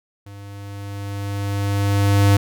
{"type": "tone with level ramp", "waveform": "square", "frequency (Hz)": 100.4, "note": "G2", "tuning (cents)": 42, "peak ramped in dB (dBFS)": [-37, -11], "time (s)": [0.26, 2.37], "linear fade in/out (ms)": 5, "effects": []}